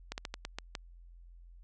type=slowing click train; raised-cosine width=0.2 ms; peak=-20 dBFS; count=7; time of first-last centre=0.12-0.752 s; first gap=59 ms; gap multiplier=1.23; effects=added 43 Hz sine -51 dBFS peak until 1.63 s + resampled to 22050 Hz